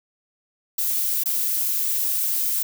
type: noise with dropouts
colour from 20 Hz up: violet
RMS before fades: -23 dBFS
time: 0.78-2.63 s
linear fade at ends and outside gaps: 5 ms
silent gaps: 1.236-1.257 s
effects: none